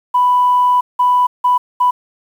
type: tone bursts at uneven times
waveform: sine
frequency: 990 Hz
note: B5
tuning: 4 cents sharp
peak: -8 dBFS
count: 4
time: 0.14-0.81 / 0.99-1.27 / 1.44-1.58 / 1.8-1.91 s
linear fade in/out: 10 ms
effects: tanh soft clip ceiling -4 dBFS + 7-bit